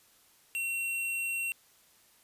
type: tone with sample-and-hold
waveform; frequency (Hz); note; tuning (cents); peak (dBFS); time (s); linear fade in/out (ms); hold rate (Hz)
sine; 2729; F7; -41; -30; 0.55-1.52; 0; 11025
effects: white hiss -63 dBFS RMS until 2.23 s + resampled to 32000 Hz